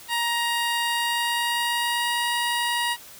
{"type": "tone with pitch glide", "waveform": "15% pulse", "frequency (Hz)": [941, 951.4], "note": ["A#5", "A#5"], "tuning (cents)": [16, 35], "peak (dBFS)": -16, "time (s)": [0.08, 2.97], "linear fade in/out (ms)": 50, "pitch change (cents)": 19, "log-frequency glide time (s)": [0.86, 2.26], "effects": ["white hiss -45 dBFS RMS until 3.19 s"]}